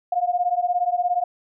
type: beating tone pair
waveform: sine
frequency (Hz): 704 / 721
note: F5 / F#5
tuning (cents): +14 / -45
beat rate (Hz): 17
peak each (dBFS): -22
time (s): 0.12-1.24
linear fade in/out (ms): 5
effects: none